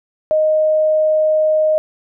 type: tone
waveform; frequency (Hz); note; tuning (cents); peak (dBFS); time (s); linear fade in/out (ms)
sine; 621; D#5; -3; -11; 0.31-1.78; 0
effects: none